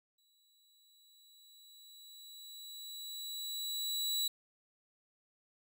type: tone with exponential growth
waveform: sawtooth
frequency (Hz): 3927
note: B7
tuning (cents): -11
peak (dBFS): -28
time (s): 0.18-4.28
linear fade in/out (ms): 5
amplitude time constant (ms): 890
effects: none